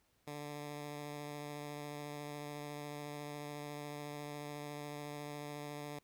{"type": "tone with vibrato", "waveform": "10% pulse", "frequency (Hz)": 146.83, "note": "D3", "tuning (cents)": 0, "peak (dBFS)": -35, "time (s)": [0.27, 5.99], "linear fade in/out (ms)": 5, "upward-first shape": "sine", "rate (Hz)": 14, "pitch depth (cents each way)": 12, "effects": ["pink hiss -75 dBFS RMS until 6.03 s"]}